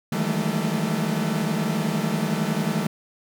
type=tone cluster; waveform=40% pulse; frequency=155 / 166.3 / 192.9 / 213.7 / 224.6 Hz; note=D#3 / E3 / G3 / G#3 / A3; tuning=-6 / +16 / -28 / +50 / +36 cents; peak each=-28 dBFS; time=0.12-2.87 s; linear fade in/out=5 ms; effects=none